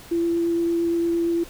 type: tone with vibrato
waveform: sine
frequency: 338.2 Hz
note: E4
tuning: 44 cents sharp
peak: -19 dBFS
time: 0.11-1.44 s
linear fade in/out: 10 ms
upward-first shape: triangle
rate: 8.7 Hz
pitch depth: 9 cents each way
effects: pink hiss -44 dBFS RMS until 1.49 s